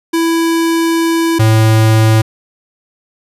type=tone pair in turn; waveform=square; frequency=331 / 110.46 Hz; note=E4 / A2; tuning=+7 / +7 cents; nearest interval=octave + perfect fifth; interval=1900 cents; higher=first; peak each=-11 / -7 dBFS; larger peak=second; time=0.13-1.39 / 1.39-2.22 s; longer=first; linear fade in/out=10 ms; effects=resampled to 32000 Hz